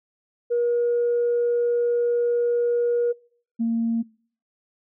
sine tone pair in turn, 477.7 / 229.7 Hz, A#4 / A#3, +42 / -25 cents, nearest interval octave + minor second, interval 1267 cents, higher first, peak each -18 / -19 dBFS, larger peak first, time 0.5-3.13 / 3.59-4.03 s, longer first, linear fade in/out 20 ms, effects noise-tail reverb RT60 0.5 s tail -24 dB re dry + tanh soft clip ceiling -15 dBFS

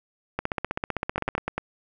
two click trains, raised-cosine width 0.5 ms, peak -12 / -11 dBFS, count 5 / 16, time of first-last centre 1.18-1.58 / 0.39-1.352 s, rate 10 / 15.6 Hz, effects none

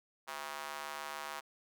square tone with high-pass filter, 73.42 Hz, D2, in tune, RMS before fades -43 dBFS, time 0.27-1.41 s, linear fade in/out 20 ms, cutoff 970 Hz, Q 1.6, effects none

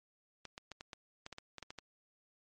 clicks, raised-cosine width 0.2 ms, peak -28 dBFS, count 12, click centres 0.453 / 0.579 / 0.717 / 0.809 / 0.932 / 1.264 / 1.327 / 1.384 / 1.583 / 1.627 / 1.705 / 1.787 s, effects MP3 48 kbps

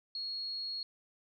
sine tone, 4310 Hz, C#8, 49 cents flat, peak -36 dBFS, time 0.15-0.83 s, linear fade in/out 2 ms, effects none

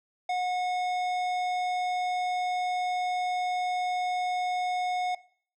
sine tone with tanh clipping, 727 Hz, F#5, 31 cents flat, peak -28 dBFS, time 0.29-5.15 s, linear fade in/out 5 ms, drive 14 dB, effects noise-tail reverb RT60 0.5 s tail -19 dB re dry

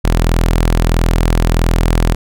sawtooth tone, 41.54 Hz, E1, 14 cents sharp, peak -6 dBFS, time 0.04-2.15 s, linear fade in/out 10 ms, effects none

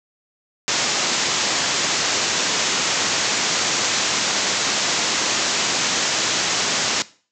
white low-pass noise, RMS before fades -21 dBFS, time 0.68-7.02 s, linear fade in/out 0 ms, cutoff 7400 Hz, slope 96 dB/octave, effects noise-tail reverb RT60 0.4 s tail -19 dB re dry + high-pass 150 Hz 12 dB/octave

